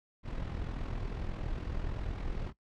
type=noise with amplitude modulation; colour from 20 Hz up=brown; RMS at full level=-34 dBFS; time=0.23-2.53 s; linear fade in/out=50 ms; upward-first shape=sine; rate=41.6 Hz; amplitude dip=55%; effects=noise-tail reverb RT60 0.1 s tail -18 dB re dry + low-pass 4000 Hz 12 dB/octave